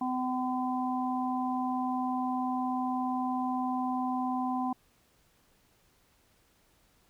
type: harmonic tone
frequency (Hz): 254.2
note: C4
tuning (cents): -50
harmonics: 1 / 3 / 4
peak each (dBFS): -31 / -33 / -36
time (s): 0.01-4.73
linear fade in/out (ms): 5
effects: pink hiss -67 dBFS RMS until 7.09 s